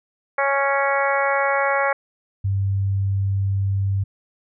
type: harmonic tone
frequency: 277.2 Hz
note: C#4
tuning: in tune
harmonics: 2 / 3 / 4 / 5 / 6 / 7 / 8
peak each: -22 / -24 / -25 / -26 / -27 / -27 / -28 dBFS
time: 0.38-1.93 s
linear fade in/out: 5 ms
type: tone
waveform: sine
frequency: 98 Hz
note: G2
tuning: in tune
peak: -18 dBFS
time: 2.44-4.04 s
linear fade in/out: 10 ms
effects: none